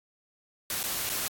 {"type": "noise with dropouts", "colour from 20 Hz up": "white", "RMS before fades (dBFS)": -31, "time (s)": [0.7, 1.28], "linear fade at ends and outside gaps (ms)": 1, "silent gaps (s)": [[0.831, 0.838], [1.093, 1.098]], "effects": ["AAC 64 kbps"]}